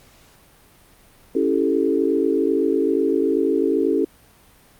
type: chord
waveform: sine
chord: A dominant seventh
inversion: first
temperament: equal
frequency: 277.2 / 329.6 / 392 / 440 Hz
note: C#4 / E4 / G4 / A4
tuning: 0 / 0 / 0 / 0 cents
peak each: -22 dBFS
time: 1.35-4.05 s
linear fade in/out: 5 ms
effects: pink hiss -52 dBFS RMS until 4.79 s + Opus 48 kbps